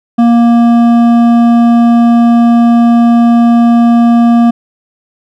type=tone with hard clipping; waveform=triangle; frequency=235 Hz; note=A#3; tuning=14 cents sharp; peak=-5 dBFS; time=0.18-4.51 s; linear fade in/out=10 ms; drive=13 dB; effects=none

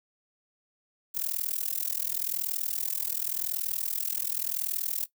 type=noise with amplitude modulation; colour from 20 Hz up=violet; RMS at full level=-27 dBFS; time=1.14-5.06 s; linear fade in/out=20 ms; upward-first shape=sine; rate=40.9 Hz; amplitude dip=100%; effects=noise-tail reverb RT60 0.1 s tail -17 dB re dry

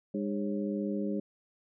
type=harmonic tone with a mistuned harmonic; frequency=101.6 Hz; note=G#2; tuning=38 cents flat; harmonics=2 / 3 / 4 / 5; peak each=-32 / -36 / -38 / -40 dBFS; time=0.14-1.2 s; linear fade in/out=5 ms; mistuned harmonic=5; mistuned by=+120 cents; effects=none

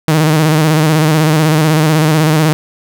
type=tone with vibrato; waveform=sawtooth; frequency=155.56 Hz; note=D#3; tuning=in tune; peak=-4 dBFS; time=0.08-2.53 s; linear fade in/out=0 ms; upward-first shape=square; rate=16 Hz; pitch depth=49 cents each way; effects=none

